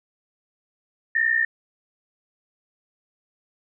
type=tone pair together; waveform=sine; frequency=1788.1 / 1849 Hz; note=A6 / A#6; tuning=+27 / -15 cents; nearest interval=minor second; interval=58 cents; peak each=-21 dBFS; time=1.15-1.45 s; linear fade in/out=5 ms; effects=none